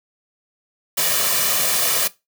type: noise with comb filter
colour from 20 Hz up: white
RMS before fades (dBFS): -19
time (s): 0.97-2.08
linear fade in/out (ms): 10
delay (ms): 1.7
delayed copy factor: +0.55
effects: noise-tail reverb RT60 0.2 s tail -18 dB re dry + high-pass 150 Hz 12 dB/octave